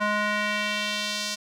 square tone with band-pass filter sweep, 209.1 Hz, G#3, 12 cents sharp, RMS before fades -27 dBFS, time 0-1.36 s, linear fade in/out 20 ms, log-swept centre 1300 to 5200 Hz, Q 1.4, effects none

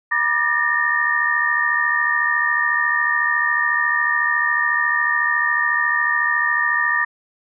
sine tone cluster, 965 / 1192 / 1772 / 1846 Hz, B5 / D6 / A6 / A#6, -40 / +25 / +12 / -17 cents, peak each -27 / -23 / -23 / -18 dBFS, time 0.11-7.05 s, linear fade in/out 10 ms, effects none

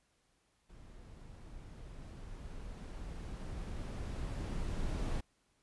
brown noise with level ramp, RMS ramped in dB -54 to -35 dBFS, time 0.69-5.21 s, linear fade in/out 10 ms, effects pink hiss -75 dBFS RMS until 5.62 s + resampled to 24000 Hz

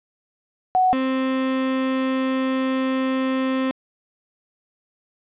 sine / 35% pulse tone pair in turn, 742 / 262.3 Hz, F#5 / C4, +5 / +4 cents, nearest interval octave + tritone, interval 1801 cents, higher first, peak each -14 / -18 dBFS, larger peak first, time 0.75-0.93 / 0.93-3.71 s, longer second, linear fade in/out 0 ms, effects resampled to 8000 Hz + 9-bit

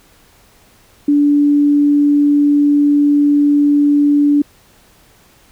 sine tone, 290 Hz, D4, 22 cents flat, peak -8 dBFS, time 1.08-4.42 s, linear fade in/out 5 ms, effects pink hiss -49 dBFS RMS until 5.51 s

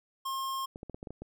square tone, 1070 Hz, C6, 38 cents sharp, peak -33 dBFS, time 0.25-0.66 s, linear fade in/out 10 ms
clicks, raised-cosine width 2 ms, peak -28 dBFS, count 8, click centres 0.759 / 0.831 / 0.897 / 0.945 / 1.029 / 1.072 / 1.106 / 1.22 s
effects none

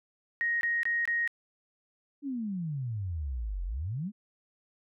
sine tone bursts, 1874 Hz, A#6, 9 cents sharp, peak -26 dBFS, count 4, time 0.41-1.276 s, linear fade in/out 0 ms, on 200 ms, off 22 ms
sine exponential two-way sweep, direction down then up, 294.7 to 42.46 to 225 Hz, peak -31 dBFS, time 2.22-4.12 s, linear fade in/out 50 ms, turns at 3.64 s
effects none

